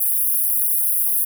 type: high-pass noise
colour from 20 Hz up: pink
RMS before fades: -19 dBFS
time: 0-1.25 s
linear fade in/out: 10 ms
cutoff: 10000 Hz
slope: 96 dB/octave
effects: none